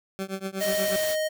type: tone with tremolo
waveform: 20% pulse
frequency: 192.5 Hz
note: G3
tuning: 31 cents flat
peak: -22 dBFS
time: 0.19-0.96 s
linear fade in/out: 0 ms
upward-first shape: triangle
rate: 8.3 Hz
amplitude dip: 100%
type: noise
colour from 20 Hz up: white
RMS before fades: -33 dBFS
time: 0.58-1.17 s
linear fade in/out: 50 ms
type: tone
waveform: square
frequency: 622.3 Hz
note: D#5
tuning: in tune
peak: -25 dBFS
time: 0.6-1.29 s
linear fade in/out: 20 ms
effects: none